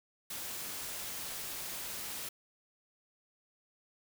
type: noise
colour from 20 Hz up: white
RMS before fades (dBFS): -41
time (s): 0.3-2.29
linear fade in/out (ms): 5
effects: none